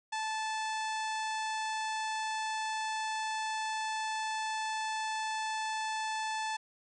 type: harmonic tone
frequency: 874 Hz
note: A5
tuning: 12 cents flat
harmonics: 1 / 2 / 3 / 4 / 5 / 6 / 7 / 8 / 9 / 10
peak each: -34 / -40 / -44 / -46 / -48 / -50 / -51 / -52 / -53 / -54 dBFS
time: 0.12-6.57 s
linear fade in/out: 10 ms
effects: none

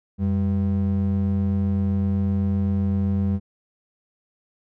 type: ring-modulated tone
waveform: triangle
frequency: 144.4 Hz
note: D3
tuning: 29 cents flat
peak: -14 dBFS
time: 0.18-3.4 s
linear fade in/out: 50 ms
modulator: 53.9 Hz
effects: none

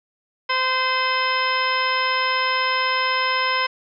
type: harmonic tone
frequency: 516 Hz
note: C5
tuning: 24 cents flat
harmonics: 1 / 2 / 3 / 4 / 5 / 6 / 7 / 8 / 10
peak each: -30 / -22 / -27 / -25 / -30 / -29 / -37 / -38 / -29 dBFS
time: 0.49-3.67 s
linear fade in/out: 10 ms
effects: none

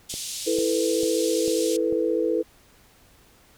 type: band-pass noise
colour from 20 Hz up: white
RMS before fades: -33 dBFS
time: 0.09-1.77 s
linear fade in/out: 10 ms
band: 3100 to 9400 Hz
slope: 24 dB/octave
type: click train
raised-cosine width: 2 ms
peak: -23 dBFS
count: 5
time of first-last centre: 0.14-1.926 s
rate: 2.24 Hz
type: chord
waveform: sine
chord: E suspended fourth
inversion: none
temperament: just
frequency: 329.6 / 439.5 / 494.4 Hz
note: E4 / A4 / B4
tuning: 0 / -2 / +2 cents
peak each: -25 / -25 / -25 dBFS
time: 0.46-2.43 s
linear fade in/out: 20 ms
effects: pink hiss -56 dBFS RMS until 3.57 s

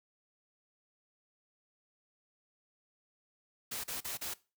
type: noise bursts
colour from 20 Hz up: white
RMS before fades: -39 dBFS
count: 4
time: 3.71-4.341 s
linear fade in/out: 10 ms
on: 130 ms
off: 37 ms
effects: noise-tail reverb RT60 0.3 s tail -20 dB re dry

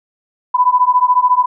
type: beating tone pair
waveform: sine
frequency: 990 / 1004 Hz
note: B5 / B5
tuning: +4 / +28 cents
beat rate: 14 Hz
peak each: -12 dBFS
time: 0.54-1.46 s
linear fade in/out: 10 ms
effects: none

